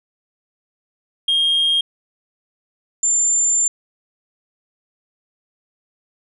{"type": "tone pair in turn", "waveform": "sine", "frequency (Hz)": [3232, 7218], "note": ["G#7", "A8"], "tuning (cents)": [-48, 43], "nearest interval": "octave + major second", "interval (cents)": 1391, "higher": "second", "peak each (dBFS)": -12, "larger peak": "neither", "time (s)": [[1.28, 1.81], [3.03, 3.68]], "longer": "second", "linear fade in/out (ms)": 5, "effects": ["tanh soft clip ceiling -12 dBFS"]}